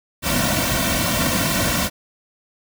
pink noise with comb filter, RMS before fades -20 dBFS, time 0.22-1.9 s, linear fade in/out 50 ms, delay 2.4 ms, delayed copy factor -0.9, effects none

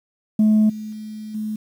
sine tone with level steps, 215 Hz, A3, 40 cents flat, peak -10 / -28 / -30 / -23 dBFS, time 0.39-1.56 s, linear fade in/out 5 ms, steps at 0.69 / 0.92 / 1.34 s, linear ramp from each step 10 ms, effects tanh soft clip ceiling -10 dBFS + 8-bit

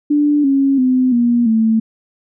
sine tone with pitch steps, 293.7 / 274 / 255.7 / 238.6 / 222.6 Hz, D4 / C#4 / C4 / A#3 / A3, 0 / -20 / -40 / +41 / +20 cents, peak -10 dBFS, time 0.1-1.8 s, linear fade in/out 10 ms, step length 340 ms, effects none

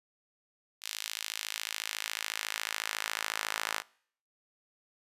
sawtooth tone with high-pass filter sweep, 54 Hz, A1, 32 cents flat, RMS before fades -37 dBFS, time 0.81-3.83 s, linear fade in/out 50 ms, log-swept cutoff 3400 to 1300 Hz, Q 1, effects noise-tail reverb RT60 0.6 s tail -24 dB re dry + resampled to 32000 Hz

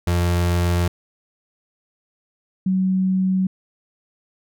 35% pulse / sine tone pair in turn, 87.31 / 187.8 Hz, F2 / F#3, 0 / +26 cents, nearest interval octave + minor second, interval 1326 cents, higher second, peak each -15 / -16 dBFS, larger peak first, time 0.07-0.88 / 2.66-3.47 s, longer neither, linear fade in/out 5 ms, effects none

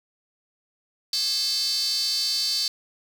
square tone with high-pass filter, 238.4 Hz, A#3, 39 cents sharp, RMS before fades -25 dBFS, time 1.13-2.68 s, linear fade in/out 2 ms, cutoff 4500 Hz, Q 9, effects none

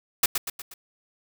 white noise with echo, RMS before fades -19 dBFS, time 0.23-0.26 s, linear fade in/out 5 ms, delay 120 ms, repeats 4, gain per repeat -6 dB, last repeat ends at 0.74 s, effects none

